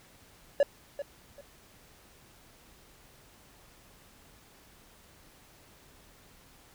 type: tone with echo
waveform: triangle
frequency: 568 Hz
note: C#5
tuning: 42 cents sharp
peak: -17 dBFS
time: 0.6-0.63 s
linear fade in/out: 2 ms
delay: 390 ms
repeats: 2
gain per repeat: -13 dB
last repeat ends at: 1.41 s
effects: pink hiss -58 dBFS RMS until 6.74 s